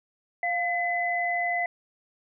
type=tone pair together; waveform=sine; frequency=700.9 / 2017 Hz; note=F5 / B6; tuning=+6 / +36 cents; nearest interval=octave + tritone; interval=1830 cents; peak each=-27 dBFS; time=0.43-1.66 s; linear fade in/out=2 ms; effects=none